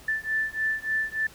sine beating tone pair, 1760 / 1763.4 Hz, A6 / A6, 0 / +3 cents, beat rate 3.4 Hz, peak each -28 dBFS, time 0.08-1.27 s, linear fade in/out 5 ms, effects pink hiss -50 dBFS RMS until 1.34 s

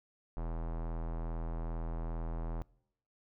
square tone with low-pass filter, 41.2 Hz, E1, in tune, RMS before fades -37 dBFS, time 0.37-2.62 s, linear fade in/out 0 ms, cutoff 950 Hz, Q 1.5, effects noise-tail reverb RT60 0.8 s tail -25 dB re dry

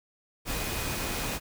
sine tone in noise, 2489 Hz, D#7, in tune, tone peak -43 dBFS, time 0.45-1.4 s, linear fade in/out 50 ms, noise pink, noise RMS -32 dBFS, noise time 0.45-1.4 s, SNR -14 dB, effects none

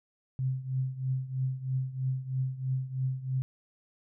sine tone with tremolo, 130.81 Hz, C3, in tune, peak -25 dBFS, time 0.39-3.42 s, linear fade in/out 0 ms, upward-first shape triangle, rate 3.1 Hz, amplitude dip 85%, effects none

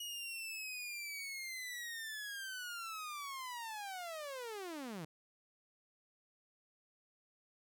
sawtooth linear sweep, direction down, 2905 to 147.4 Hz, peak -39 dBFS, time 0-5.05 s, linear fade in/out 5 ms, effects none

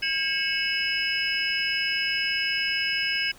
sine tone cluster, 1618 / 2200 / 2615 / 2930 / 5090 Hz, G#6 / C#7 / E7 / F#7 / D#8, -46 / -14 / -15 / -18 / +39 cents, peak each -30 dBFS, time 0.02-3.32 s, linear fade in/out 10 ms, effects pink hiss -51 dBFS RMS until 3.38 s

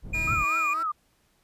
white low-pass noise, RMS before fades -33 dBFS, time 0.02-0.46 s, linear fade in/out 50 ms, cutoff 100 Hz, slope 12 dB/octave
triangle tone, 2433 Hz, D#7, 39 cents flat, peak -24 dBFS, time 0.13-0.74 s, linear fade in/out 10 ms
10% pulse tone with tremolo, 321.4 Hz, E4, 44 cents flat, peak -30 dBFS, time 0.14-0.83 s, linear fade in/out 5 ms, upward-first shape triangle, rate 3.1 Hz, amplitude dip 60%
sine tone with vibrato, 1244.5 Hz, D#6, in tune, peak -25 dBFS, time 0.27-0.92 s, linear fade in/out 10 ms, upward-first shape triangle, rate 4.1 Hz, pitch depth 160 cents each way
effects pink hiss -67 dBFS RMS until 1.43 s + resampled to 32000 Hz

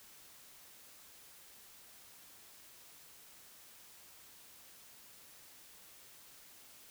silence, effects white hiss -58 dBFS RMS until 6.9 s

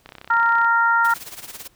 click train, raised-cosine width 0.3 ms, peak -22 dBFS, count 20, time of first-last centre 0.06-0.646 s, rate 32.4 Hz
harmonic tone, 463.2 Hz, A#4, 11 cents flat, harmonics 2 / 3 / 4, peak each -19 / -16 / -27 dBFS, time 0.3-1.14 s, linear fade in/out 5 ms
white noise with tremolo, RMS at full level -34 dBFS, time 1.04-1.68 s, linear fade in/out 10 ms, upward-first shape sine, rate 18 Hz, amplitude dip 75%
effects pink hiss -59 dBFS RMS until 1.75 s

